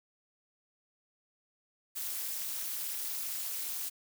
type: noise with amplitude modulation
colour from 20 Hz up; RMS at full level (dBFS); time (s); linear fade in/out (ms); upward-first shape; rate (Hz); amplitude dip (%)
blue; -33; 1.95-3.9; 20; sine; 280; 95
effects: none